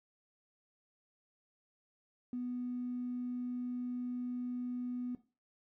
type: tone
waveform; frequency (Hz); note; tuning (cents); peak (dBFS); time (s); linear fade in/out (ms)
triangle; 246.9; B3; 0; -32; 2.33-5.15; 2
effects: noise-tail reverb RT60 0.3 s tail -17 dB re dry + tanh soft clip ceiling -34 dBFS